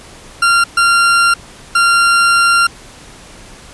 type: tone bursts at uneven times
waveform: 40% pulse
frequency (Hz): 1384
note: F6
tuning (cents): -16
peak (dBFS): -7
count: 3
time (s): 0.42-0.64 / 0.77-1.34 / 1.75-2.67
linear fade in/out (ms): 5
effects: pink hiss -37 dBFS RMS until 3.73 s + resampled to 24000 Hz